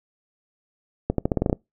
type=accelerating click train; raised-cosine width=2 ms; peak=-7 dBFS; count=9; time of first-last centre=1.1-1.529 s; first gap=83 ms; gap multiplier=0.87; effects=noise-tail reverb RT60 0.2 s tail -25 dB re dry